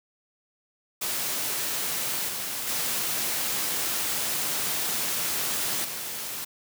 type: noise with level steps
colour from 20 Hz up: white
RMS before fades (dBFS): -29 / -32 / -28 / -34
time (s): 1.01-6.45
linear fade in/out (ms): 10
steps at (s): 2.28 / 2.67 / 5.84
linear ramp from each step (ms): 10
effects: high-pass 100 Hz 12 dB/octave